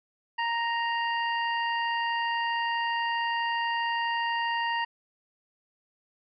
harmonic tone, 932.3 Hz, A#5, in tune, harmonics 1 / 2 / 3 / 5, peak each -28 / -31 / -35 / -45 dBFS, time 0.38-4.85 s, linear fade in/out 10 ms, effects none

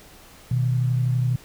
sine tone pair together, 123.47 / 155.56 Hz, B2 / D#3, 0 / 0 cents, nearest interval major third, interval 400 cents, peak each -19 / -28 dBFS, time 0.51-1.36 s, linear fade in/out 5 ms, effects pink hiss -48 dBFS RMS until 1.44 s

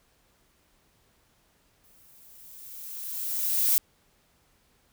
violet noise with exponential growth, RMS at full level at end -21 dBFS, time 1.84-3.78 s, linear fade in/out 0 ms, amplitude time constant 420 ms, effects pink hiss -66 dBFS RMS until 4.92 s

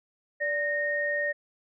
sine tone pair together, 584 / 1851 Hz, D5 / A#6, -10 / -13 cents, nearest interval octave + minor sixth, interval 1997 cents, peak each -30 / -27 dBFS, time 0.4-1.33 s, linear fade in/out 20 ms, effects none

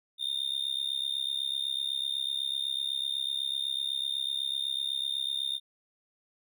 triangle tone with amplitude modulation, 3637 Hz, A#7, 43 cents flat, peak -24 dBFS, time 0.18-5.6 s, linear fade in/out 50 ms, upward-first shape sine, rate 68 Hz, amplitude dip 95%, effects none

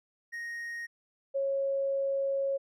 triangle / sine tone pair in turn, 1868 / 548.3 Hz, A#6 / C#5, +3 / -19 cents, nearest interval octave + major sixth, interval 2122 cents, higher first, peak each -34 / -27 dBFS, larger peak second, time 0.32-0.87 / 1.34-2.58 s, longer second, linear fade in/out 20 ms, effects none

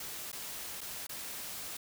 white noise with dropouts, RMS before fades -42 dBFS, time 0-1.77 s, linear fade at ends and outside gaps 5 ms, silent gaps 0.318-0.328 / 0.808-0.813 / 1.069-1.092 s, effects none

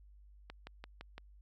click train, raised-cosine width 0.3 ms, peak -30 dBFS, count 5, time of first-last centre 0.5-1.18 s, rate 5.88 Hz, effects added 50 Hz sine -56 dBFS peak until 1.41 s

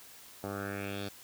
10% pulse tone with low-pass filter sweep, 99.5 Hz, G2, 26 cents sharp, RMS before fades -38 dBFS, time 0.43-1.09 s, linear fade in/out 10 ms, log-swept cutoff 930 to 4500 Hz, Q 3.2, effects white hiss -53 dBFS RMS until 1.23 s + high-pass 60 Hz 12 dB/octave

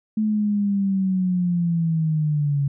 sine linear sweep, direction down, 217.4 to 138.9 Hz, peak -18 dBFS, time 0.17-2.68 s, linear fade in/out 5 ms, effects none

